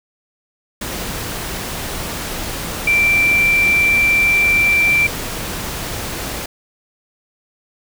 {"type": "tone in noise", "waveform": "sine", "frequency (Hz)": 2349, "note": "D7", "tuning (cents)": 0, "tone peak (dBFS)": -11, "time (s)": [2.87, 5.07], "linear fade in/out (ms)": 5, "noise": "pink", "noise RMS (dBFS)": -25, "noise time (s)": [0.81, 6.46], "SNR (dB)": 11, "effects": []}